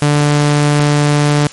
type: tone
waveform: sawtooth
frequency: 146.83 Hz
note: D3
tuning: in tune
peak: -5 dBFS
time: 0.02-1.47 s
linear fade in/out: 0 ms
effects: white hiss -34 dBFS RMS until 1.52 s + MP3 48 kbps